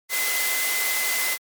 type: tone in noise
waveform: sine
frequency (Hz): 2042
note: C7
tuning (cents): -43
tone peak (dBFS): -26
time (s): 0.09-1.38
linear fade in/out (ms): 50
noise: white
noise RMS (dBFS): -25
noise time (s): 0.09-1.38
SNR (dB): -4
effects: high-pass 400 Hz 12 dB/octave + MP3 96 kbps